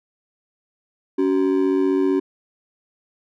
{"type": "ring-modulated tone", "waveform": "triangle", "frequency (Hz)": 329.6, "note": "E4", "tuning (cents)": 0, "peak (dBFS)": -11, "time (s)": [1.18, 2.2], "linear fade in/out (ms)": 10, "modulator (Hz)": 47.7, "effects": []}